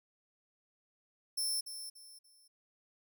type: tone with echo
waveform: 20% pulse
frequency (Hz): 5350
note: E8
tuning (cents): +25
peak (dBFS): -27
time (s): 1.37-1.61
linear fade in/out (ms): 10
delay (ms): 290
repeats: 3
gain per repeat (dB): -10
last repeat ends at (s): 2.48
effects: none